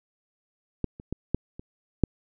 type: clicks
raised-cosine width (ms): 3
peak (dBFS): -13 / -28 / -17 / -10 / -26 / -6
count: 6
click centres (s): 0.843 / 0.999 / 1.126 / 1.346 / 1.595 / 2.037
effects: none